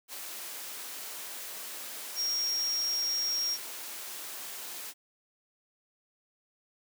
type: tone in noise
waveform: sine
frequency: 5588 Hz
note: F8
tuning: in tune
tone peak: -28 dBFS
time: 2.15-3.58 s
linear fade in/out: 50 ms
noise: white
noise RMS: -41 dBFS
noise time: 0.08-4.94 s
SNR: +10 dB
effects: high-pass 300 Hz 12 dB/octave